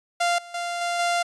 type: tone with level steps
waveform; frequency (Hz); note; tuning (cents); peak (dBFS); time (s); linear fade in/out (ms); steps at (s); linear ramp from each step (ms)
sawtooth; 695; F5; -9; -16 / -36 / -23 / -20 / -17; 0.2-1.23; 10; 0.38 / 0.54 / 0.81 / 0.99; 5
effects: resampled to 22050 Hz